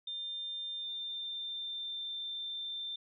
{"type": "tone with pitch glide", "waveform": "sine", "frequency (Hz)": [3600, 3573], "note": ["A7", "A7"], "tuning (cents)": [39, 26], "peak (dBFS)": -37, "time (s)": [0.07, 2.96], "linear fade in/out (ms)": 5, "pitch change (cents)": -13, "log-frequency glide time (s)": [0.75, 2.16], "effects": []}